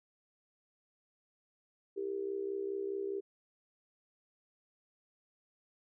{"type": "tone with amplitude modulation", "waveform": "sine", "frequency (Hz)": 395.1, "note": "G4", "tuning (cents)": 14, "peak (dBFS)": -31, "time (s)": [1.96, 3.21], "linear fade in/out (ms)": 20, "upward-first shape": "sine", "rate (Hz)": 64.8, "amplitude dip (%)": 75, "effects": []}